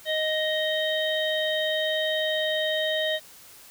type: harmonic tone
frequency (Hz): 623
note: D#5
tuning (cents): +2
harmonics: 1 / 3 / 5 / 6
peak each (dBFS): -26 / -30 / -31 / -31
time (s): 0.05-3.2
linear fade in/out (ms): 50
effects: white hiss -49 dBFS RMS until 3.7 s